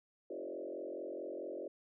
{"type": "tone with frequency modulation", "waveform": "sine", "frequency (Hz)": 461, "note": "A#4", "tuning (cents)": -19, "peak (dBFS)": -40, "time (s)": [0.3, 1.68], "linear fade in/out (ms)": 5, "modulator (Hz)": 44.6, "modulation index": 3.2, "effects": []}